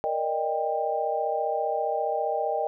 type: chord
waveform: sine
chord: Eb major seventh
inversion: second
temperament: equal with one note detuned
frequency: 466.2 / 587.3 / 622.3 / 791.7 Hz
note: Bb4 / D5 / Eb5 / G5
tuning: 0 / 0 / 0 / +17 cents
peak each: -31 / -33 / -29 / -28 dBFS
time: 0.04-2.67 s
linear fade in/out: 0 ms
effects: none